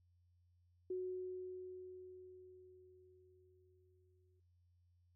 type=tone with exponential decay; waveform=sine; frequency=368.5 Hz; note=F#4; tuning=7 cents flat; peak=-38 dBFS; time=0.9-4.4 s; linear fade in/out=5 ms; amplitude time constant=760 ms; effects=noise-tail reverb RT60 1.0 s tail -26 dB re dry + added 88 Hz sine -70 dBFS peak until 5.15 s